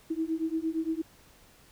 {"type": "beating tone pair", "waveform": "sine", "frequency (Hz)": [318.3, 327], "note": ["D#4", "E4"], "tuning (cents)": [39, -14], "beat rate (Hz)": 8.7, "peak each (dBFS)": -31, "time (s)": [0.1, 1.02], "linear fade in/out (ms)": 10, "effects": ["pink hiss -58 dBFS RMS until 1.71 s"]}